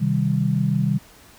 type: chord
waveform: sine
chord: C minor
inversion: none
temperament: just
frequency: 130.81 / 156.98 / 196.22 Hz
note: C3 / Eb3 / G3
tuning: 0 / +16 / +2 cents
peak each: -22 dBFS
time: 0-0.99 s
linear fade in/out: 20 ms
effects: pink hiss -49 dBFS RMS until 1.38 s